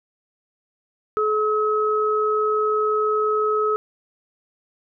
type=tone pair together; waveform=sine; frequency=427.8 / 1282 Hz; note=A4 / E6; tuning=-49 / -49 cents; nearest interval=octave + perfect fifth; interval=1900 cents; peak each=-20 / -21 dBFS; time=1.17-3.76 s; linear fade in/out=0 ms; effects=none